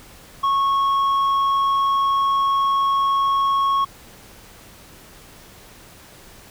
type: tone with tanh clipping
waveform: triangle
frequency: 1100 Hz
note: C#6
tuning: 14 cents flat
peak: -17 dBFS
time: 0.43-3.85 s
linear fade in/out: 10 ms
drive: 9 dB
effects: pink hiss -45 dBFS RMS until 6.5 s